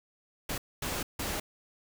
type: noise bursts at uneven times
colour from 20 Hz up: pink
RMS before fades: -34 dBFS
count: 3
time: 0.49-0.58 / 0.82-1.03 / 1.19-1.4 s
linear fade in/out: 5 ms
effects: none